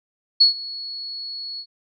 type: tone with ADSR envelope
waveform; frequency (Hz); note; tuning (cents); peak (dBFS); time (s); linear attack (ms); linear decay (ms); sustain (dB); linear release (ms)
sine; 4369; C#8; -26; -8; 0.4-1.66; 12; 120; -21; 68
effects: none